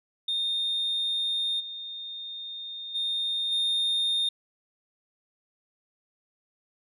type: tone with level steps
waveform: sine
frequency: 3655 Hz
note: A#7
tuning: 35 cents flat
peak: -24 / -35 / -25 / -21 dBFS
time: 0.28-4.29 s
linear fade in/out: 5 ms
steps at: 1.59 / 2.94 / 3.51 s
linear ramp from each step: 20 ms
effects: tanh soft clip ceiling -22 dBFS